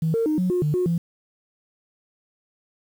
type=tone with pitch steps; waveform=sine; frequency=160.8 / 456.8 / 307.7 / 182.6 / 359 / 149.7 / 362.4 / 168.9 Hz; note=E3 / A#4 / D#4 / F#3 / F4 / D3 / F#4 / E3; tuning=-43 / -35 / -19 / -23 / +48 / +33 / -36 / +42 cents; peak=-18 dBFS; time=0.02-0.98 s; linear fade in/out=5 ms; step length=120 ms; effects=tanh soft clip ceiling -15 dBFS + 8-bit